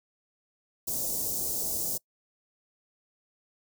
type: band-stop noise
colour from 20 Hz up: white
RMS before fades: -31 dBFS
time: 0.87-1.98 s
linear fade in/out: 10 ms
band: 670 to 5700 Hz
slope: 24 dB/octave
effects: noise-tail reverb RT60 0.1 s tail -24 dB re dry